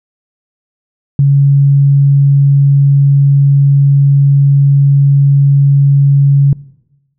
sine tone, 140 Hz, C#3, 18 cents sharp, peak -4 dBFS, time 1.19-6.53 s, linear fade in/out 2 ms, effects noise-tail reverb RT60 1.0 s tail -21 dB re dry

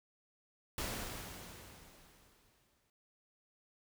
pink noise with exponential decay, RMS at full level -38 dBFS, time 0.78-2.9 s, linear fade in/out 1 ms, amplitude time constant 460 ms, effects none

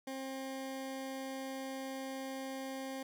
20% pulse tone, 266.3 Hz, C4, 31 cents sharp, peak -35 dBFS, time 0.07-3.03 s, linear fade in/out 5 ms, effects none

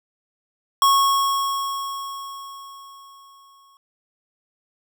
square tone with exponential decay, 1100 Hz, C#6, 14 cents flat, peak -13 dBFS, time 0.82-3.77 s, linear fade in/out 1 ms, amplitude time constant 640 ms, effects none

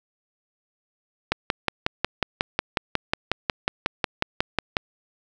click train, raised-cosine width 0.3 ms, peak -4 dBFS, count 20, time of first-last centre 1.32-4.768 s, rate 5.51 Hz, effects none

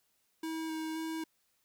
square tone with vibrato, 319.5 Hz, D#4, 46 cents sharp, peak -36 dBFS, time 0.43-1.24 s, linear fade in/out 5 ms, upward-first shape square, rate 1.9 Hz, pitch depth 11 cents each way, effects white hiss -75 dBFS RMS until 1.64 s

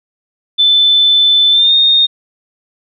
sine tone with pitch glide, 3520 to 3682 Hz, A7 to A#7, 0 to -22 cents, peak -6 dBFS, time 0.58-2.07 s, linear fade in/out 20 ms, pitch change +78 cents, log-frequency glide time 1.51-1.74 s, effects none

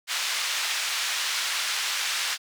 white band-pass noise, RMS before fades -28 dBFS, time 0.07-2.38 s, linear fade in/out 50 ms, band 1300 to 4900 Hz, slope 12 dB/octave, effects none

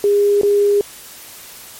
sine tone with dropouts, 407.6 Hz, G#4, 32 cents flat, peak -10 dBFS, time 0.04-0.81 s, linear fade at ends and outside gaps 1 ms, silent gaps 0.413-0.432 s, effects white hiss -37 dBFS RMS until 1.79 s + MP3 64 kbps

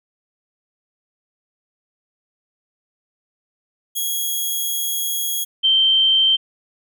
5% pulse / sine tone pair in turn, 3313 / 3127 Hz, G#7 / G7, -5 / -5 cents, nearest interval minor second, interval 100 cents, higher first, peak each -12 dBFS, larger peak neither, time 3.95-5.45 / 5.63-6.37 s, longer first, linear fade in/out 20 ms, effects none

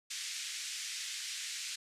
white band-pass noise, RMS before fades -41 dBFS, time 0.1-1.76 s, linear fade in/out 10 ms, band 1900 to 7600 Hz, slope 24 dB/octave, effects resampled to 32000 Hz

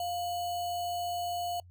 sine tone with sample-and-hold, 702 Hz, F5, 9 cents sharp, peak -31 dBFS, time 0-1.6 s, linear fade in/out 2 ms, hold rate 3675 Hz, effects noise-tail reverb RT60 0.1 s tail -26 dB re dry + added 89 Hz sine -51 dBFS peak until 1.7 s

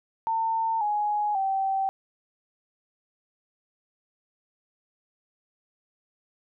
sine tone with pitch steps, 900 / 834.9 / 774.5 Hz, A5 / G#5 / G5, +39 / +9 / -21 cents, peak -23 dBFS, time 0.27-1.89 s, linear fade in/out 0 ms, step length 540 ms, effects none

